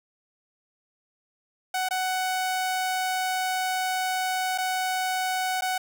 sawtooth tone with dropouts, 745 Hz, F#5, 12 cents sharp, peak -21 dBFS, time 1.74-5.78 s, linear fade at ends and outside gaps 5 ms, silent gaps 1.888-1.908 / 4.578-4.583 / 5.61-5.62 s, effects none

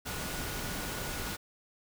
sine tone in noise, 1454 Hz, F#6, 31 cents flat, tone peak -46 dBFS, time 0.05-1.37 s, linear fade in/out 20 ms, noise pink, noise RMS -37 dBFS, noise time 0.05-1.37 s, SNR -12 dB, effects none

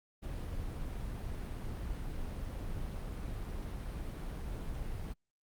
brown noise, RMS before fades -39 dBFS, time 0.22-5.14 s, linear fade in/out 20 ms, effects Opus 32 kbps

